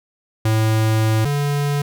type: tone pair in turn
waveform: square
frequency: 110 / 143.94 Hz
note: A2 / D3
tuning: 0 / -34 cents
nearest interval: perfect fourth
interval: 466 cents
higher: second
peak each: -15 / -18 dBFS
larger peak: first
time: 0.45-1.25 / 1.25-1.82 s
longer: first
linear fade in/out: 5 ms
effects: none